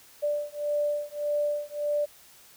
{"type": "beating tone pair", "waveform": "sine", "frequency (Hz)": [587.3, 589], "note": ["D5", "D5"], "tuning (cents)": [0, 5], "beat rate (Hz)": 1.7, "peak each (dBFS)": -29, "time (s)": [0.22, 2.06], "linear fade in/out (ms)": 20, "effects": ["white hiss -54 dBFS RMS until 2.56 s"]}